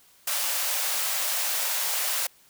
white high-pass noise, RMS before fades -27 dBFS, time 0.27-2.27 s, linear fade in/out 5 ms, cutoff 520 Hz, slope 48 dB/octave, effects white hiss -58 dBFS RMS until 2.49 s

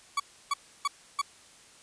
40% pulse tone bursts, 1133 Hz, C#6, 37 cents sharp, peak -24 dBFS, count 4, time 0.17-1.216 s, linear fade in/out 5 ms, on 29 ms, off 310 ms, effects white hiss -55 dBFS RMS until 1.82 s + resampled to 22050 Hz

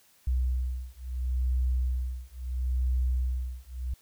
sine beating tone pair, 62.6 / 63.34 Hz, B1 / B1, +24 / +44 cents, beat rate 0.74 Hz, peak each -29 dBFS, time 0.27-3.94 s, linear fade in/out 5 ms, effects white hiss -62 dBFS RMS until 4.01 s

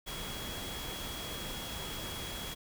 sine tone in noise, 3322 Hz, G#7, in tune, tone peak -44 dBFS, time 0.06-2.55 s, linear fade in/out 20 ms, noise pink, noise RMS -41 dBFS, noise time 0.06-2.55 s, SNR -6 dB, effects none

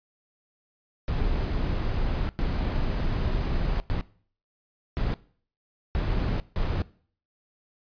brown noise bursts at uneven times, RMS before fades -26 dBFS, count 6, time 1.08-2.29 / 2.39-3.8 / 3.9-4.01 / 4.97-5.14 / 5.95-6.4 / 6.56-6.82 s, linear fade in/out 0 ms, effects noise-tail reverb RT60 0.5 s tail -20 dB re dry + resampled to 11025 Hz

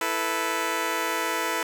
10% pulse chord, E suspended fourth, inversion none, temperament just, 329.6 / 439.5 / 494.4 Hz, E4 / A4 / B4, 0 / -2 / +2 cents, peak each -22 dBFS, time 0.01-1.63 s, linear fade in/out 2 ms, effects none

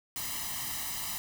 white noise with comb filter, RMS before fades -36 dBFS, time 0.16-1.18 s, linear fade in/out 0 ms, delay 1 ms, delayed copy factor +0.85, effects none

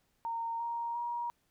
sine tone with pitch steps, 921 / 935.5 / 950.2 Hz, A#5 / A#5 / A#5, -21 / +6 / +33 cents, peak -33 dBFS, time 0.25-1.3 s, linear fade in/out 0 ms, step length 350 ms, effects pink hiss -75 dBFS RMS until 1.5 s

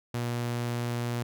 sawtooth tone, 119.7 Hz, A#2, 46 cents sharp, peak -25 dBFS, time 0.14-1.23 s, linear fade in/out 5 ms, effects none

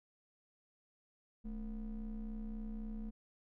triangle ring-modulated tone, 124.7 Hz, B2, 17 cents sharp, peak -35 dBFS, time 1.44-3.11 s, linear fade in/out 20 ms, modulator 92.8 Hz, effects none

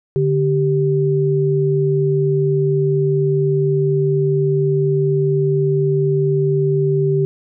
sine tone pair together, 145.8 / 390 Hz, D3 / G4, -12 / -9 cents, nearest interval octave + perfect fourth, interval 1703 cents, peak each -16 dBFS, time 0.16-7.25 s, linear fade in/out 0 ms, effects none

